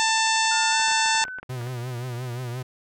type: harmonic tone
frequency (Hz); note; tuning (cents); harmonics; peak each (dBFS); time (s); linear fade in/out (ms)
889; A5; +18; 1 / 2 / 3 / 4 / 5 / 6 / 7 / 8 / 9; -23 / -26 / -28 / -29 / -30 / -31 / -31 / -32 / -33; 0-1.24; 0
type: tone with pitch glide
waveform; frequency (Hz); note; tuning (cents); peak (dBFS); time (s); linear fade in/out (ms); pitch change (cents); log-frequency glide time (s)
sine; 1427 to 1509.2; F6 to F#6; +37 to +34; -32; 0.51-1.4; 5; +97; 0.7-0.77
type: clicks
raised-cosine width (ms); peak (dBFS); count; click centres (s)
0.5; -25; 12; 0.799 / 0.883 / 0.917 / 1.06 / 1.151 / 1.217 / 1.252 / 1.282 / 1.386 / 1.43 / 1.614 / 1.671
type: tone with vibrato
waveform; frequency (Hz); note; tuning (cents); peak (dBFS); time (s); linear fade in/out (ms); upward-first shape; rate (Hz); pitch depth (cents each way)
45% pulse; 123.47; B2; 0; -29; 1.49-2.63; 10; triangle; 5.7; 93
effects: none